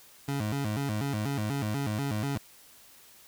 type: tone with vibrato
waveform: 25% pulse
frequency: 121.9 Hz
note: B2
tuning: 22 cents flat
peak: -25 dBFS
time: 0.28-2.38 s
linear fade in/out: 5 ms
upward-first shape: square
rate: 4.1 Hz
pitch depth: 240 cents each way
effects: white hiss -55 dBFS RMS until 3.27 s